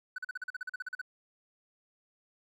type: tone bursts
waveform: triangle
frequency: 1498 Hz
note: F#6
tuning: 21 cents sharp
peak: -32 dBFS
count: 14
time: 0.16-1.015 s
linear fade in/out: 5 ms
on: 23 ms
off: 41 ms
effects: tanh soft clip ceiling -28 dBFS